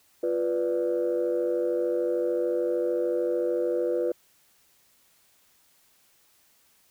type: chord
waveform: sine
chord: B diminished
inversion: second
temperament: equal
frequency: 349.2 / 493.9 / 587.3 Hz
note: F4 / B4 / D5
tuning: 0 / 0 / 0 cents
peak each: -27 / -25 / -31 dBFS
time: 0.23-4.12 s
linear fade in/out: 5 ms
effects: tanh soft clip ceiling -17 dBFS + white hiss -63 dBFS RMS until 6.9 s